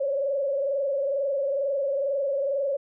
sine tone with frequency modulation, 554.4 Hz, C#5, in tune, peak -23 dBFS, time 0-2.77 s, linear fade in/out 10 ms, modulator 22.2 Hz, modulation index 1.1, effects none

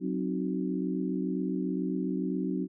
harmonic tone with a mistuned harmonic, 62.1 Hz, B1, 10 cents sharp, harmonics 3 / 4 / 5 / 6, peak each -32 / -33 / -34 / -37 dBFS, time 0-2.68 s, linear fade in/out 50 ms, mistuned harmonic 4, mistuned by +100 cents, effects none

